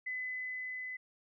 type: tone with level ramp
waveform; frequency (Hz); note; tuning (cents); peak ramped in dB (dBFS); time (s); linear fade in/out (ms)
sine; 2014; B6; +33; -35 to -39; 0.06-0.97; 10
effects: none